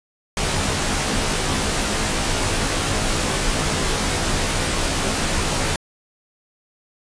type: noise with comb filter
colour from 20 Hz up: pink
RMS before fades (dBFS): -21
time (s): 0.37-5.76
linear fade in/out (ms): 2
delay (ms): 17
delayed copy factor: -0.8
effects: resampled to 22050 Hz